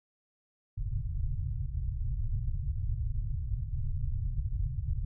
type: low-pass noise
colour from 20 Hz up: pink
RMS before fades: -32 dBFS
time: 0.77-5.05 s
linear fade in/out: 5 ms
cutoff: 140 Hz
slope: 96 dB/octave
effects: none